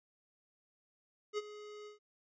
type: tone with ADSR envelope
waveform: square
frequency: 419.3 Hz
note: G#4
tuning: 17 cents sharp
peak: -33 dBFS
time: 1.33-1.99 s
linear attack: 49 ms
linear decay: 30 ms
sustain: -15 dB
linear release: 130 ms
effects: resampled to 16000 Hz